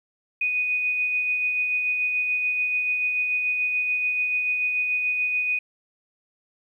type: tone with tremolo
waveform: sine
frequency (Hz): 2485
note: D#7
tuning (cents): -3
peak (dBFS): -20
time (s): 0.41-5.59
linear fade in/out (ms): 5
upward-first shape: sine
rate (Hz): 6.9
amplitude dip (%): 30
effects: 10-bit